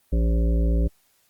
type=harmonic tone; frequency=56.8 Hz; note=A#1; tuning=44 cents flat; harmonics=1 / 3 / 5 / 7 / 9 / 10; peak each=-18 / -28 / -32 / -35 / -37 / -38 dBFS; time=0.12-0.88 s; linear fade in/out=10 ms; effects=white hiss -64 dBFS RMS until 1.29 s + Opus 32 kbps